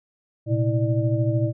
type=tone cluster; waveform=sine; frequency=115.6 / 128.9 / 324.8 / 593 Hz; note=A#2 / C3 / E4 / D5; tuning=-14 / -26 / -26 / +17 cents; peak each=-21 / -25 / -27 / -28 dBFS; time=0.46-1.53 s; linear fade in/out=50 ms; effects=none